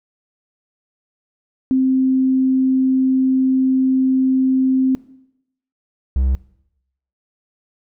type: tone pair in turn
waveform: sine / triangle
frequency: 261.6 / 65.4 Hz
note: C4 / C2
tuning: 0 / 0 cents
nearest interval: 2 octaves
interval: 2400 cents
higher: first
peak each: -12 dBFS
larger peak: neither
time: 1.71-4.95 / 6.16-6.35 s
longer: first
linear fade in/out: 0 ms
effects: noise-tail reverb RT60 0.8 s tail -20 dB re dry